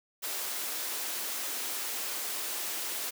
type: high-pass noise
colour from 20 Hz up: white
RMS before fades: -35 dBFS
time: 0.22-3.11 s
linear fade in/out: 20 ms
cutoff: 270 Hz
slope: 24 dB/octave
effects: none